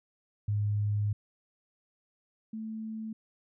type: tone pair in turn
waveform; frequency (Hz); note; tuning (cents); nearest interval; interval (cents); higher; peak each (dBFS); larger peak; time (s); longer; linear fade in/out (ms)
sine; 103.83 / 220; G#2 / A3; 0 / 0; octave + minor second; 1300; second; -26 / -35; first; 0.48-1.13 / 2.53-3.13; first; 5
effects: none